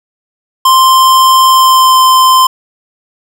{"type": "tone with pitch glide", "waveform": "square", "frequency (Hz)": [1046.5, 1037.5], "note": ["C6", "C6"], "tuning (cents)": [0, -15], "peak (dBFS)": -4, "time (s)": [0.65, 2.47], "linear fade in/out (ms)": 5, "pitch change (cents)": -15, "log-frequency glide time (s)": [1.48, 1.98], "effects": []}